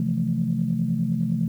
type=chord; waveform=sine; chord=F major seventh; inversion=second; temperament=equal; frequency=130.81 / 164.81 / 174.61 / 220 Hz; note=C3 / E3 / F3 / A3; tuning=0 / 0 / 0 / 0 cents; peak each=-28 / -26 / -26 / -25 dBFS; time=0-1.48 s; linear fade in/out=2 ms; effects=tanh soft clip ceiling -11 dBFS + 9-bit